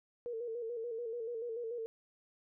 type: tone with vibrato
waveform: sine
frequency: 464.6 Hz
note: A#4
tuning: 6 cents flat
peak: -37 dBFS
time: 0.26-1.86 s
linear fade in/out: 0 ms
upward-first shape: square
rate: 6.9 Hz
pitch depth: 58 cents each way
effects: none